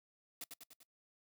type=noise with echo; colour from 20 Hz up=white; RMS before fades=-45 dBFS; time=0.41-0.44 s; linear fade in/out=2 ms; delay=98 ms; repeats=4; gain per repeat=-4 dB; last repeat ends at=0.832 s; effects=noise-tail reverb RT60 0.1 s tail -23 dB re dry + high-pass 80 Hz 12 dB/octave